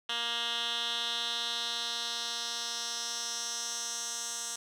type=tone with band-pass filter sweep; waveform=10% pulse; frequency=234.7 Hz; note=A#3; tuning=12 cents sharp; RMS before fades=-35 dBFS; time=0.09-4.56 s; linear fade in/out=5 ms; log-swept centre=3000 to 7000 Hz; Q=2.8; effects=none